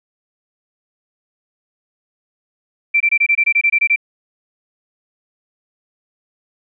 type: tone bursts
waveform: sine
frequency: 2347 Hz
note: D7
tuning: 2 cents flat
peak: -10 dBFS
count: 12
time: 2.94-3.961 s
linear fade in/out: 10 ms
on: 64 ms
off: 23 ms
effects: none